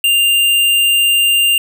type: tone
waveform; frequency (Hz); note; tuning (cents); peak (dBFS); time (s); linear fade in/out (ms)
square; 2794; F7; 0; -10; 0.04-1.58; 2
effects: none